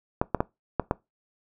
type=clicks; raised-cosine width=1 ms; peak=-8 dBFS; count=5; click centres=0.215 / 0.347 / 0.405 / 0.797 / 0.911 s; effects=noise-tail reverb RT60 0.2 s tail -21 dB re dry